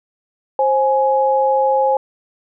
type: tone pair together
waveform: sine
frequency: 530 / 836.5 Hz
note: C5 / G#5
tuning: +22 / +12 cents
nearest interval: minor sixth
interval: 790 cents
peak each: -15 dBFS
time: 0.59-1.97 s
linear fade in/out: 2 ms
effects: none